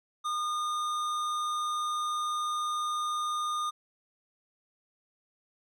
sine tone with tanh clipping, 1219 Hz, D#6, 36 cents flat, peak -31 dBFS, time 0.24-3.71 s, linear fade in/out 20 ms, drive 15 dB, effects none

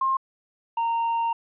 sine / triangle tone pair in turn, 1064 / 923.6 Hz, C6 / A#5, +29 / -16 cents, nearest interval major second, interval 245 cents, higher first, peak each -20 / -20 dBFS, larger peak neither, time 0.01-0.17 / 0.77-1.33 s, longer second, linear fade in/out 5 ms, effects resampled to 8000 Hz + 10-bit

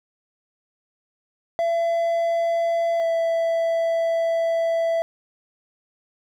triangle tone pair in turn, 673 / 663.4 Hz, E5 / E5, +36 / +11 cents, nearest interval unison, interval 25 cents, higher first, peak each -17 / -17 dBFS, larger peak neither, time 1.59-3 / 3-5.02 s, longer second, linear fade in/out 0 ms, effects none

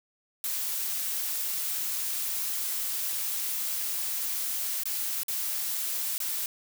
blue noise with dropouts, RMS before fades -31 dBFS, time 0.44-6.46 s, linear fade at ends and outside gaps 1 ms, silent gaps 4.835-4.855 / 5.233-5.282 / 6.18-6.202 s, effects none

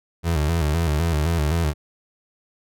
30% pulse tone with vibrato, 79.2 Hz, D#2, 31 cents sharp, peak -16 dBFS, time 0.23-1.74 s, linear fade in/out 50 ms, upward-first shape square, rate 3.9 Hz, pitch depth 100 cents each way, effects none

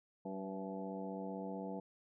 harmonic tone with a mistuned harmonic, 95.6 Hz, G2, 43 cents flat, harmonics 2 / 3 / 4 / 5 / 6 / 7 / 8 / 9, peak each -44 / -48 / -51 / -47 / -60 / -49 / -59 / -51 dBFS, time 0.25-1.8 s, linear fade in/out 5 ms, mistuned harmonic 5, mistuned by +42 cents, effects none

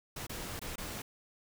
pink noise with dropouts, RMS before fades -41 dBFS, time 0.16-1.02 s, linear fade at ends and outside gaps 5 ms, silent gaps 0.268-0.294 / 0.594-0.615 / 0.758-0.78 s, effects none

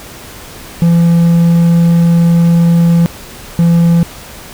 triangle tone bursts at uneven times, 169.3 Hz, E3, 46 cents sharp, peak -3 dBFS, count 2, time 0.82-3.06 / 3.59-4.03 s, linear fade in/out 0 ms, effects pink hiss -31 dBFS RMS until 4.53 s

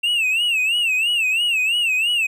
triangle tone with vibrato, 2701 Hz, E7, 42 cents sharp, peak -15 dBFS, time 0.03-2.27 s, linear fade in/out 10 ms, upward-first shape sine, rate 3 Hz, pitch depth 140 cents each way, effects none

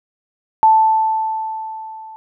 sine tone with level ramp, 880 Hz, A5, in tune, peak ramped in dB -6 to -33 dBFS, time 0.63-2.16 s, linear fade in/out 0 ms, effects none

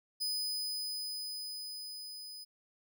40% pulse tone with level ramp, 5000 Hz, D#8, 8 cents sharp, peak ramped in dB -31 to -44 dBFS, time 0.2-2.45 s, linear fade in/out 20 ms, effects none

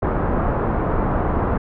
pink low-pass noise, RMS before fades -20 dBFS, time 0.02-1.58 s, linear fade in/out 10 ms, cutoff 1300 Hz, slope 24 dB/octave, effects none

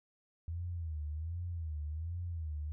sine tone with vibrato, 81.1 Hz, E2, 28 cents flat, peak -36 dBFS, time 0.48-2.72 s, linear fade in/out 0 ms, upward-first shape sine, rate 1.3 Hz, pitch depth 140 cents each way, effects none

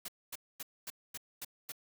white noise bursts, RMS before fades -42 dBFS, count 7, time 0.05-1.721 s, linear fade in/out 5 ms, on 33 ms, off 240 ms, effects none

